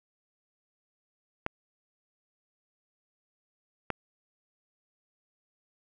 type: clicks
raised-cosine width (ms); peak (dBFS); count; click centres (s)
0.5; -14; 2; 1.464 / 3.903
effects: none